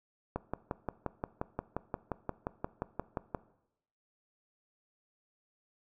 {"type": "click train", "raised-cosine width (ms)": 1, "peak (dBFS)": -19, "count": 18, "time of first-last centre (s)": [0.36, 3.348], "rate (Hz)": 5.69, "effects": ["noise-tail reverb RT60 0.8 s tail -18 dB re dry"]}